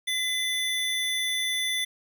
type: tone pair together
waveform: square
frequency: 2024 / 3498 Hz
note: B6 / A7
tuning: +42 / -11 cents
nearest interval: major sixth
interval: 947 cents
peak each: -30 / -28 dBFS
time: 0.07-1.85 s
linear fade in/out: 10 ms
effects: 10-bit